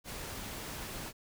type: noise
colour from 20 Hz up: pink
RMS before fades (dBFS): -42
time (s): 0.04-1.13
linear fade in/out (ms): 50
effects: none